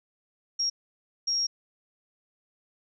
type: tone bursts at uneven times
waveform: sine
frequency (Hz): 5588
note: F8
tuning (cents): 0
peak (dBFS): -24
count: 2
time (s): 0.59-0.7 / 1.27-1.47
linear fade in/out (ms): 10
effects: none